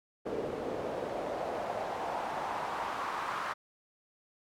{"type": "noise with band-pass filter sweep", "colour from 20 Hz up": "pink", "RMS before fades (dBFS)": -36, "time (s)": [0.25, 3.54], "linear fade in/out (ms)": 20, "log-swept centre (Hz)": [430, 1200], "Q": 2.5, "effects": []}